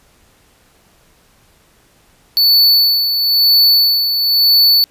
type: tone with tremolo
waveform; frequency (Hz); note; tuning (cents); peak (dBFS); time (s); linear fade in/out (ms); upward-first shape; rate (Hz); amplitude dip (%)
square; 4470; C#8; +14; -7; 2.37-4.84; 0; sine; 1; 55
effects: pink hiss -52 dBFS RMS until 4.9 s + resampled to 32000 Hz